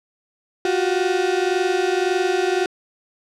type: tone pair together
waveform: 35% pulse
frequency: 356.3 / 378.1 Hz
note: F4 / F#4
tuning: +35 / +38 cents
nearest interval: minor second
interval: 103 cents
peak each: -19 dBFS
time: 0.65-2.66 s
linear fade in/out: 2 ms
effects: low-pass 6000 Hz 12 dB/octave